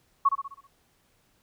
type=tone with echo; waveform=sine; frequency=1108.7 Hz; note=C#6; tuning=in tune; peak=-16 dBFS; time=0.25-0.29 s; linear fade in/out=10 ms; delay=64 ms; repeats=6; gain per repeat=-6 dB; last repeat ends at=0.674 s; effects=pink hiss -67 dBFS RMS until 1.42 s